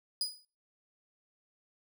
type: tone with exponential decay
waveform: 35% pulse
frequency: 4941 Hz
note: D#8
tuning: 13 cents flat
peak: -26 dBFS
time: 0.21-0.45 s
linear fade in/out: 2 ms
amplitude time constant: 51 ms
effects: noise-tail reverb RT60 0.4 s tail -24 dB re dry